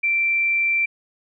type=tone; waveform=sine; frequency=2349 Hz; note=D7; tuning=in tune; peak=-17 dBFS; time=0.03-0.86 s; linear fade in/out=10 ms; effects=none